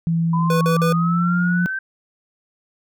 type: tone with pitch glide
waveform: sine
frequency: 166 to 176.89 Hz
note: E3 to F3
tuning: +12 to +22 cents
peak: -16 dBFS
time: 0.07-1.66 s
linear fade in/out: 0 ms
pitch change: +110 cents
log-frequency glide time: 0.87-1.37 s
type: linear sweep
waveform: sine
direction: up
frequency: 987.8 to 1568 Hz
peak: -22 dBFS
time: 0.33-1.79 s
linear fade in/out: 5 ms
type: tone bursts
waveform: square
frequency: 493.9 Hz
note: B4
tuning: in tune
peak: -20 dBFS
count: 3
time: 0.5-0.926 s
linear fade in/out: 2 ms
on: 110 ms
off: 48 ms
effects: none